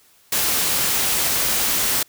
white noise, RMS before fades -20 dBFS, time 0.32-2.03 s, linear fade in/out 5 ms, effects white hiss -55 dBFS RMS until 2.08 s

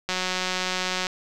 click train, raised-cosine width 0.2 ms, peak -9 dBFS, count 181, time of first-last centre 0.09-1.068 s, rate 184 Hz, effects none

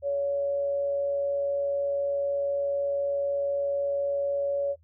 sine tone with amplitude modulation, 563 Hz, C#5, 27 cents sharp, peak -23 dBFS, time 0.02-4.76 s, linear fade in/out 50 ms, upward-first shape sine, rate 138 Hz, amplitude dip 25%, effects noise-tail reverb RT60 0.1 s tail -21 dB re dry + added 81 Hz sine -57 dBFS peak until 4.83 s

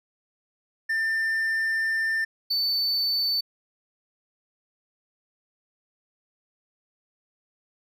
triangle tone pair in turn, 1792 / 4516 Hz, A6 / C#8, +31 / +31 cents, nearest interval octave + major third, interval 1600 cents, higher second, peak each -21 dBFS, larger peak neither, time 0.89-2.25 / 2.5-3.41 s, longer first, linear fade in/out 10 ms, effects none

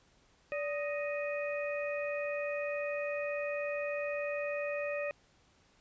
harmonic tone with a mistuned harmonic, 622.3 Hz, D#5, in tune, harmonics 1 / 2 / 3 / 4, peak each -34 / -46 / -43 / -41 dBFS, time 0.52-5.11 s, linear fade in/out 0 ms, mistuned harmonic 1, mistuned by -120 cents, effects pink hiss -67 dBFS RMS until 5.8 s + resampled to 16000 Hz

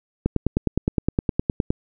click train, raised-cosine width 3 ms, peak -6 dBFS, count 15, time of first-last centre 0.26-1.705 s, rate 9.69 Hz, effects none

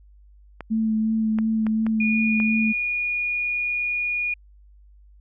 clicks, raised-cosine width 0.5 ms, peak -18 dBFS, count 5, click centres 0.607 / 1.387 / 1.667 / 1.866 / 2.401 s
sine tone with vibrato, 220 Hz, A3, in tune, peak -19 dBFS, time 0.7-2.73 s, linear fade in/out 20 ms, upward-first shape sine, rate 2.8 Hz, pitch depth 16 cents each way
sine tone, 2443 Hz, D#7, 32 cents flat, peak -22 dBFS, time 2-4.34 s, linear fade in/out 5 ms
effects added 50 Hz sine -48 dBFS peak until 5.2 s

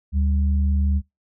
sine tone pair together, 73.42 / 196 Hz, D2 / G3, 0 / 0 cents, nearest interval octave + perfect fourth, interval 1700 cents, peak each -17 / -28 dBFS, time 0.12-1.02 s, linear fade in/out 50 ms, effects noise-tail reverb RT60 0.2 s tail -24 dB re dry

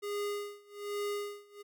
square tone with tremolo, 409.9 Hz, G#4, 23 cents flat, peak -33 dBFS, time 0.02-1.63 s, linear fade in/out 20 ms, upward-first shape sine, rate 1.2 Hz, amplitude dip 95%, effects none

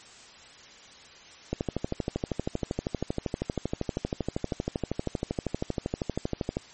click train, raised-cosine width 2 ms, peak -14 dBFS, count 65, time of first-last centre 1.53-6.569 s, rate 12.7 Hz, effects white hiss -50 dBFS RMS until 6.73 s + MP3 32 kbps

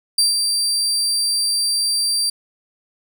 30% pulse tone with ADSR envelope, 4699 Hz, D8, in tune, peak -9 dBFS, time 0.18-2.3 s, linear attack 5 ms, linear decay 150 ms, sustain -5 dB, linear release 6 ms, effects none

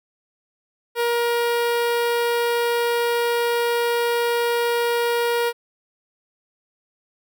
sawtooth tone with notch filter, 473.3 Hz, A#4, 26 cents sharp, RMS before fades -21 dBFS, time 0.95-5.53 s, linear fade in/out 50 ms, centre 6700 Hz, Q 1.4, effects none

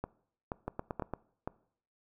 two click trains, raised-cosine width 1 ms, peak -21 / -21 dBFS, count 5 / 4, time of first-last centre 0.68-1.137 / 0.04-1.475 s, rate 8.76 / 2.09 Hz, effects noise-tail reverb RT60 0.6 s tail -21 dB re dry

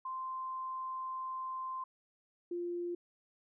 sine tone pair in turn, 1042 / 348.7 Hz, C6 / F4, -7 / -3 cents, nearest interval octave + perfect fifth, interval 1896 cents, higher first, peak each -37 / -35 dBFS, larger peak second, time 0.05-1.84 / 2.51-2.95 s, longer first, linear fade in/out 5 ms, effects none

